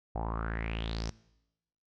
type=tone with low-pass filter sweep; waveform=sawtooth; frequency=55.7 Hz; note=A1; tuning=22 cents sharp; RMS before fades=-35 dBFS; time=0.15-1.1 s; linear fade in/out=5 ms; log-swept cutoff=740 to 5900 Hz; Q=6.3; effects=noise-tail reverb RT60 0.9 s tail -21 dB re dry